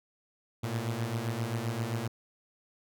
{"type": "beating tone pair", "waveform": "sawtooth", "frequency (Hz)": [110.4, 118], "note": ["A2", "A#2"], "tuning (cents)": [6, 22], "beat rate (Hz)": 7.6, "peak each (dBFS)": [-31, -29], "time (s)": [0.63, 2.08], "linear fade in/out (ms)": 10, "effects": []}